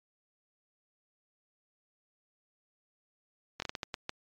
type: slowing click train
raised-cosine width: 0.2 ms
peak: -17 dBFS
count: 8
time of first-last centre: 3.6-4.094 s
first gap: 22 ms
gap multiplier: 1.38
effects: low-pass 7000 Hz 12 dB/octave + MP3 96 kbps

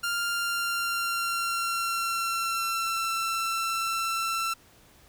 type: tone with pitch glide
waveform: sawtooth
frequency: 1396.9 to 1341.5 Hz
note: F6 to E6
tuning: 0 to +30 cents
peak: -23 dBFS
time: 0.03-4.54 s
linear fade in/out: 10 ms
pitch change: -70 cents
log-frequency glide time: 0.27-3.1 s
effects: pink hiss -57 dBFS RMS until 5.08 s

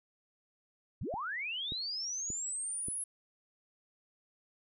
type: linear sweep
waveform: sine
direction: up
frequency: 51.91 to 10760 Hz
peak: -35 dBFS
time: 1.01-3.04 s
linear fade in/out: 5 ms
type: click train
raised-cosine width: 3 ms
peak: -30 dBFS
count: 4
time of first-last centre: 1.14-2.884 s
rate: 1.72 Hz
effects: none

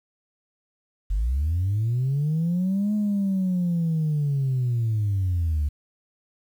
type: linear two-way sweep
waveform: sine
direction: up then down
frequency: 44.4 to 212.2 to 70.7 Hz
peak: -19 dBFS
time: 1.1-5.69 s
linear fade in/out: 10 ms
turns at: 2.94 s
effects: tanh soft clip ceiling -18 dBFS + 9-bit

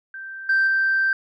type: tone with level steps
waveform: sine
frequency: 1565 Hz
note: G6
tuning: 3 cents flat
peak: -32 / -14 / -16 dBFS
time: 0.14-1.13 s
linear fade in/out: 2 ms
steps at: 0.49 / 0.67 s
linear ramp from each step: 5 ms
effects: tanh soft clip ceiling -13 dBFS

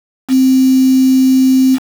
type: tone with quantisation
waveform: sine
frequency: 261.6 Hz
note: C4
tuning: in tune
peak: -6 dBFS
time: 0.28-1.79 s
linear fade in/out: 50 ms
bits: 4
effects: none

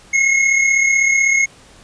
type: tone pair together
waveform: square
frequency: 2132 / 2168 Hz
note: C7 / C#7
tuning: +32 / -39 cents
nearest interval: unison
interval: 29 cents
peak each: -21 / -13 dBFS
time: 0.13-1.46 s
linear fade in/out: 10 ms
effects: pink hiss -45 dBFS RMS until 1.83 s + resampled to 22050 Hz

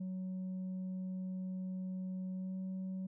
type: tone with pitch glide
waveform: sine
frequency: 186 to 188.05 Hz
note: F#3 to F#3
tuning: +9 to +28 cents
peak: -35 dBFS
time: 0-3.07 s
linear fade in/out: 10 ms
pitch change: +19 cents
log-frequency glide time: 2.33-2.57 s
effects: tanh soft clip ceiling -37 dBFS

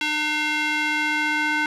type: tone with band-pass filter sweep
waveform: square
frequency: 302.5 Hz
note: D#4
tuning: 49 cents flat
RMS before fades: -23 dBFS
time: 0.01-1.66 s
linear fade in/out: 2 ms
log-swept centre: 2700 to 1800 Hz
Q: 1.9
effects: none

